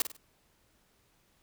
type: noise with echo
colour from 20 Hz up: white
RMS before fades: -27 dBFS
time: 0-0.02 s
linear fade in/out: 2 ms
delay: 49 ms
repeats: 3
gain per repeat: -9 dB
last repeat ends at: 0.167 s
effects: pink hiss -69 dBFS RMS until 1.42 s